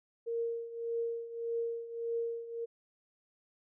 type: tone with tremolo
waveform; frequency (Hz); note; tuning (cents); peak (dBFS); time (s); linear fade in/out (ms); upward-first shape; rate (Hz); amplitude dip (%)
sine; 464.1; A#4; -8; -30; 0.26-2.66; 20; triangle; 1.7; 80
effects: none